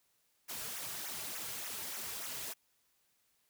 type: noise with flanger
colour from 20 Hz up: white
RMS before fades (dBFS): -42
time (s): 0.48-2.54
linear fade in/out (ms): 20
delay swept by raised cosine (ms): 0.22 to 4.02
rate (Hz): 3.4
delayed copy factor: -0.9
effects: white hiss -75 dBFS RMS until 3.49 s